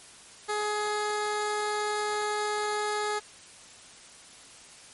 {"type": "tone", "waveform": "15% pulse", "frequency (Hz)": 420, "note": "G#4", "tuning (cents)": 19, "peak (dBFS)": -21, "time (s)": [0.48, 3.2], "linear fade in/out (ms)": 20, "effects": ["white hiss -50 dBFS RMS until 4.93 s", "MP3 48 kbps"]}